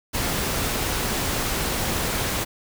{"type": "noise", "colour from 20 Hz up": "pink", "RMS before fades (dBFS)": -25, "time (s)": [0.13, 2.45], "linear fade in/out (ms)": 20, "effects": []}